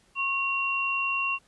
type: tone pair together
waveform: sine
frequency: 1091.3 / 2750 Hz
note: C#6 / F7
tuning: -27 / -27 cents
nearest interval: octave + major third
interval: 1600 cents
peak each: -30 / -26 dBFS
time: 0.15-1.39 s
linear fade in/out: 50 ms
effects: pink hiss -63 dBFS RMS until 1.47 s + resampled to 24000 Hz